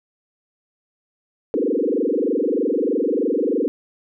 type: tone with frequency modulation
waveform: sine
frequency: 378.4 Hz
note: F#4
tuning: 39 cents sharp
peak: -17 dBFS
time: 1.54-3.68 s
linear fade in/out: 0 ms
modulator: 23.2 Hz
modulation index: 5.1
effects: none